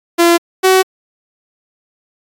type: tone pair in turn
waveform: sawtooth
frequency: 341.4 / 376.5 Hz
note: F4 / F#4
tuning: -39 / +30 cents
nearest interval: major second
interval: 169 cents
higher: second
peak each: -3 dBFS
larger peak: neither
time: 0.18-0.38 / 0.63-0.83 s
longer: neither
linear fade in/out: 20 ms
effects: AAC 64 kbps